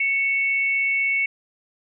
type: tone pair together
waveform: sine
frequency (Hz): 2216 / 2688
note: C#7 / E7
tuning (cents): -1 / +33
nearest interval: minor third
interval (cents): 334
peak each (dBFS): -19 / -29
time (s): 0-1.26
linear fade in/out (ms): 5
effects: none